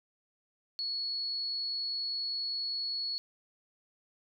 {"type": "tone", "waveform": "sine", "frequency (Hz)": 4375, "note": "C#8", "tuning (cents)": -24, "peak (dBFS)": -32, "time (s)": [0.79, 3.18], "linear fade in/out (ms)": 0, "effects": []}